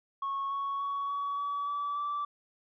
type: tone with pitch steps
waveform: sine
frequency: 1100 / 1110.2 / 1120.5 / 1130.9 / 1141.4 / 1152 / 1162.7 Hz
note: C#6 / C#6 / C#6 / C#6 / D6 / D6 / D6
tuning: -14 / +2 / +18 / +34 / -50 / -34 / -18 cents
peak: -29 dBFS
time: 0.22-2.25 s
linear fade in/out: 5 ms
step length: 290 ms
effects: tanh soft clip ceiling -28 dBFS